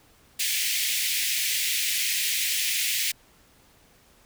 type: high-pass noise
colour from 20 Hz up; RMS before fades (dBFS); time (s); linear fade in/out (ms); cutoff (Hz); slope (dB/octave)
pink; -26; 0.39-3.12; 10; 2000; 48
effects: pink hiss -58 dBFS RMS until 4.25 s